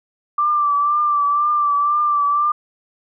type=tone with vibrato; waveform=sine; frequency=1174.7 Hz; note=D6; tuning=in tune; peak=-14 dBFS; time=0.38-2.52 s; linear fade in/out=5 ms; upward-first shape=triangle; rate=2 Hz; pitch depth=43 cents each way; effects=none